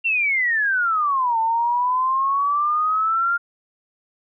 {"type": "exponential two-way sweep", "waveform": "sine", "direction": "down then up", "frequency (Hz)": [2760, 890, 1408], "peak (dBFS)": -17, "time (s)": [0.04, 3.38], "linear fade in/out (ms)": 20, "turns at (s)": 1.39, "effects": []}